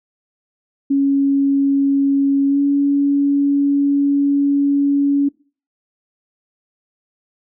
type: tone with pitch glide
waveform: sine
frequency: 277.2 to 282.2 Hz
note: C#4 to C#4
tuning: 0 to +31 cents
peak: -12 dBFS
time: 0.9-5.29 s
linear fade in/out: 10 ms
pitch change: +31 cents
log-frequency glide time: 2.48-2.59 s
effects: noise-tail reverb RT60 0.4 s tail -23 dB re dry